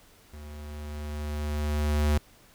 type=tone with level ramp; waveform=square; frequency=74.6 Hz; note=D2; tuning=28 cents sharp; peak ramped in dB=-42 to -21 dBFS; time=0.33-2.18 s; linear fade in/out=5 ms; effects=pink hiss -57 dBFS RMS until 2.54 s